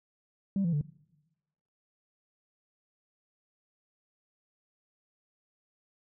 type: tone with pitch steps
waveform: sine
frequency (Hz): 196 / 169.65 / 146.83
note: G3 / F3 / D3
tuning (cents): 0 / -50 / 0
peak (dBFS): -24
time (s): 0.56-0.812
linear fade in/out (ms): 2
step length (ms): 84
effects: noise-tail reverb RT60 1.0 s tail -23 dB re dry + tanh soft clip ceiling -23 dBFS